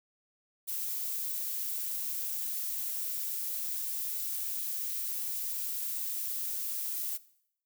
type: noise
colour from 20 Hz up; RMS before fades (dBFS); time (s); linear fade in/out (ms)
violet; -35; 0.67-7.18; 20
effects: noise-tail reverb RT60 0.7 s tail -19 dB re dry